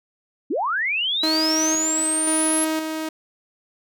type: linear sweep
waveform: sine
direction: up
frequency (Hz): 231.2 to 11175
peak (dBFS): -20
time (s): 0.5-2.65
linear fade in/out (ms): 10
type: tone with tremolo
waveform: sawtooth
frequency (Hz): 315.7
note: D#4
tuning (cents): +25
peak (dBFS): -17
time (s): 1.23-3.09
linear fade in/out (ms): 5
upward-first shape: square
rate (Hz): 0.96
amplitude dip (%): 40
effects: none